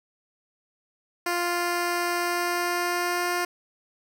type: tone with pitch glide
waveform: 10% pulse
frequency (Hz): 349.2 to 353.1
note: F4 to F4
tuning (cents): 0 to +19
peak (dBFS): -16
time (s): 1.26-3.45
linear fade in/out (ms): 5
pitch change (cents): +19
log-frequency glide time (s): 2.18-3.3
effects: none